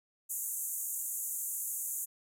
white band-pass noise, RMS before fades -37 dBFS, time 0.29-2.06 s, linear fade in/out 20 ms, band 6500 to 15000 Hz, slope 96 dB/octave, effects none

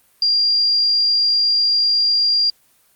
sine tone, 4782 Hz, D8, 30 cents sharp, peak -13 dBFS, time 0.22-2.5 s, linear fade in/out 2 ms, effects white hiss -57 dBFS RMS until 2.95 s + Opus 32 kbps

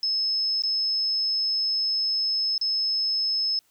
sine tone with dropouts, 5200 Hz, E8, 24 cents flat, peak -22 dBFS, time 0.03-3.59 s, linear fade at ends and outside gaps 1 ms, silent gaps 0.621-0.636 / 2.579-2.613 s, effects white hiss -65 dBFS RMS until 3.7 s

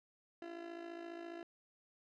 30% pulse tone with amplitude modulation, 339.4 Hz, F4, 49 cents flat, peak -40 dBFS, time 0.42-1.43 s, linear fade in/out 2 ms, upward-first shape sine, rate 54.7 Hz, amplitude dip 65%, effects low-pass 3000 Hz 12 dB/octave

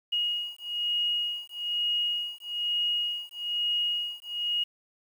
sine beating tone pair, 2879 / 2880.1 Hz, F#7 / F#7, -48 / -47 cents, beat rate 1.1 Hz, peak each -30 dBFS, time 0.12-4.64 s, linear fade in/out 10 ms, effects 9-bit

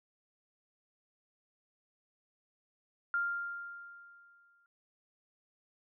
sine tone with exponential decay, 1396.9 Hz, F6, in tune, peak -28 dBFS, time 3.14-4.66 s, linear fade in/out 1 ms, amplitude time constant 330 ms, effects none

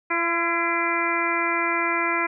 harmonic tone with a mistuned harmonic, 339.4 Hz, F4, 49 cents flat, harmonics 1 / 2 / 3 / 4 / 5 / 6 / 7, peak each -29 / -32 / -27 / -28 / -31 / -27 / -28 dBFS, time 0.1-2.27 s, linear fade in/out 10 ms, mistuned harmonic 5, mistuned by -27 cents, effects none

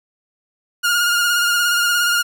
sawtooth tone with vibrato, 1420 Hz, F6, 28 cents sharp, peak -11 dBFS, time 0.83-2.23 s, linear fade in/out 20 ms, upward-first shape sine, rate 17 Hz, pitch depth 32 cents each way, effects none

